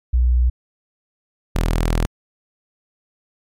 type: tone pair in turn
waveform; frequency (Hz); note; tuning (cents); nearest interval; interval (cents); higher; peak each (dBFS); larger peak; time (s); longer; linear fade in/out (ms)
sine / sawtooth; 61.2 / 40.93; B1 / E1; -15 / -12; perfect fifth; 697; first; -12; neither; 0.13-0.5 / 1.55-2.06; second; 10
effects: MP3 96 kbps